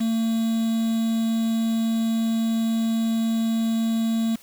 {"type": "tone with quantisation", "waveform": "triangle", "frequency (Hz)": 225.9, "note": "A3", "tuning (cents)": 46, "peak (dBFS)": -18, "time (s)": [0, 4.36], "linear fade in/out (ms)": 10, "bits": 6, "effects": ["white hiss -51 dBFS RMS until 4.42 s"]}